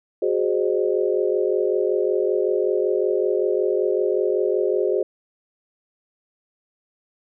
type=chord; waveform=sine; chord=Ab dominant seventh; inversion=third; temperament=equal with one note detuned; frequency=370 / 415.3 / 523.3 / 610.5 Hz; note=Gb4 / Ab4 / C5 / Eb5; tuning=0 / 0 / 0 / -33 cents; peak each=-22 / -22 / -25 / -28 dBFS; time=0.22-5.03 s; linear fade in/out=5 ms; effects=none